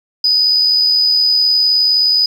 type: tone with amplitude modulation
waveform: sine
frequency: 4978 Hz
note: D#8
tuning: in tune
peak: -7 dBFS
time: 0.24-2.26 s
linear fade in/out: 5 ms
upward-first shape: sine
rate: 79.4 Hz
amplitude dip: 35%
effects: tanh soft clip ceiling -4 dBFS + 7-bit